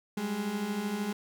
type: beating tone pair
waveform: 35% pulse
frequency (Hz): 195.4 / 208.4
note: G3 / G#3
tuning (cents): -5 / +6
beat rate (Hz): 13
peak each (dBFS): -36 / -30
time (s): 0.17-1.13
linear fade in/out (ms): 5
effects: none